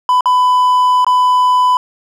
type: tone with dropouts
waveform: triangle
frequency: 1000 Hz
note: B5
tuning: 21 cents sharp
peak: -6 dBFS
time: 0.09-1.77 s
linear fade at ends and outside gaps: 1 ms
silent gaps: 0.208-0.257 / 1.046-1.066 s
effects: none